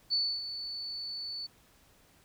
sine tone with ADSR envelope, 4474 Hz, C#8, 15 cents sharp, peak -25 dBFS, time 0.1-1.47 s, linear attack 31 ms, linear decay 280 ms, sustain -11 dB, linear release 14 ms, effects pink hiss -63 dBFS RMS until 2.24 s

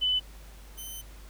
sine / 5% pulse tone pair in turn, 3005 / 3056 Hz, F#7 / G7, +26 / -45 cents, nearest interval unison, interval 29 cents, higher second, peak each -23 / -30 dBFS, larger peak first, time 0.01-0.2 / 0.77-1.02 s, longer second, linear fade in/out 20 ms, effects added 50 Hz sine -45 dBFS peak until 1.29 s + pink hiss -54 dBFS RMS until 1.29 s

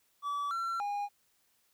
triangle tone with pitch steps, 1149 / 1356 / 816 Hz, D6 / E6 / G#5, -38 / +49 / -31 cents, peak -30 dBFS, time 0.22-1.09 s, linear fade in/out 50 ms, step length 290 ms, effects white hiss -72 dBFS RMS until 1.73 s

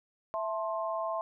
sine chord, A minor, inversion second, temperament just, 660 / 880 / 1056 Hz, E5 / A5 / C6, +2 / 0 / +16 cents, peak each -33 / -39 / -35 dBFS, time 0.34-1.21 s, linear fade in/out 0 ms, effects none

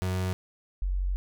35% pulse / sine tone pair in turn, 92.5 / 46.25 Hz, F#2 / F#1, 0 / 0 cents, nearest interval octave, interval 1200 cents, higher first, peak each -25 dBFS, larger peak neither, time 0.02-0.33 / 0.82-1.16 s, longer second, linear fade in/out 0 ms, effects none

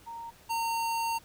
sine / square tone pair in turn, 926 / 917 Hz, A#5 / A#5, -12 / -29 cents, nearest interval unison, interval 17 cents, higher first, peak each -38 / -29 dBFS, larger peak second, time 0.06-0.31 / 0.49-1.19 s, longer second, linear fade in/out 20 ms, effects pink hiss -57 dBFS RMS until 1.24 s

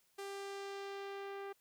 sawtooth tone with low-pass filter sweep, 396.2 Hz, G4, 18 cents sharp, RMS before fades -45 dBFS, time 0.18-1.53 s, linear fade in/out 10 ms, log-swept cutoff 12000 to 2000 Hz, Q 0.84, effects white hiss -74 dBFS RMS until 1.6 s

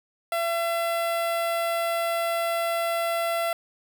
sawtooth tone with notch filter, 675 Hz, E5, 41 cents sharp, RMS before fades -26 dBFS, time 0.32-3.53 s, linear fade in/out 2 ms, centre 6300 Hz, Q 1.1, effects none

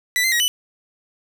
sawtooth tone with pitch steps, 1978 / 2073 / 1899 / 2984 Hz, B6 / C7 / A#6 / F#7, +2 / -17 / +32 / +14 cents, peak -13 dBFS, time 0.16-0.48 s, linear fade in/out 0 ms, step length 80 ms, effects none

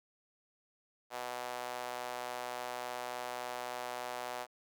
sawtooth tone with high-pass filter, 123.47 Hz, B2, in tune, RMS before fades -41 dBFS, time 1.1-4.47 s, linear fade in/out 50 ms, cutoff 700 Hz, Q 2, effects none

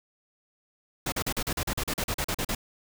pink noise bursts, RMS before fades -29 dBFS, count 15, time 1.06-2.55 s, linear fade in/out 5 ms, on 62 ms, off 40 ms, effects none

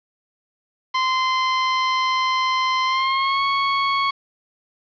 sawtooth tone with pitch glide, 1037 to 1105 Hz, C6 to C#6, -16 to -6 cents, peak -14 dBFS, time 0.94-4.11 s, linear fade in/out 10 ms, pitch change +110 cents, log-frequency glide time 2.85-3.43 s, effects resampled to 11025 Hz + 7-bit

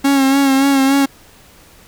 45% pulse tone with vibrato, 272.9 Hz, C#4, 27 cents flat, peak -10 dBFS, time 0.04-1.06 s, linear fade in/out 10 ms, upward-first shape sine, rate 3.5 Hz, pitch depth 38 cents each way, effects pink hiss -45 dBFS RMS until 1.87 s

